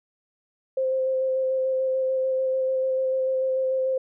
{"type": "tone with vibrato", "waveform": "sine", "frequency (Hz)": 523.3, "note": "C5", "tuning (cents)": 0, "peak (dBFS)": -21, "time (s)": [0.77, 3.98], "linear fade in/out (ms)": 5, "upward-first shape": "square", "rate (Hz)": 6.8, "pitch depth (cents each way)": 10, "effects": []}